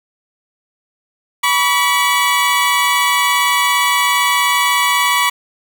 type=tone pair together; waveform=20% pulse; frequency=977 / 1136.9 Hz; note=B5 / C#6; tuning=-19 / +43 cents; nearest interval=minor third; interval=262 cents; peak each=-10 dBFS; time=1.43-5.3 s; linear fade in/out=10 ms; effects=none